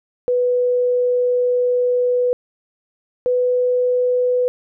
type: tone pair in turn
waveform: sine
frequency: 493.9 / 497 Hz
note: B4 / B4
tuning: 0 / +11 cents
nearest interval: unison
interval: 11 cents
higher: second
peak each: -14 dBFS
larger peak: neither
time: 0.28-2.33 / 3.26-4.48 s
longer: first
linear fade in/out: 0 ms
effects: none